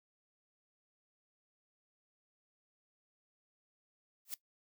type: noise with exponential growth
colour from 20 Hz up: blue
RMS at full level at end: -35 dBFS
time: 4.25-4.34 s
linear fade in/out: 2 ms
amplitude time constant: 18 ms
effects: noise-tail reverb RT60 0.1 s tail -18 dB re dry